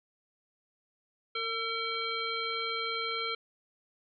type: harmonic tone with a mistuned harmonic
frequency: 456 Hz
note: A#4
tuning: 38 cents flat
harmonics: 1 / 3 / 5 / 7 / 9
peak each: -39 / -36 / -37 / -38 / -39 dBFS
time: 1.35-3.35 s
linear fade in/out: 5 ms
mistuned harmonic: 3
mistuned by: -24 cents
effects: none